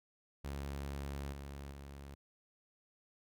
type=tone with level steps; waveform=sawtooth; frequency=69.8 Hz; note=C#2; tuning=13 cents sharp; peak=-36 / -41 / -44 dBFS; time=0.44-2.15 s; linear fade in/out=10 ms; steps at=1.32 / 1.71 s; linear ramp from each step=10 ms; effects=none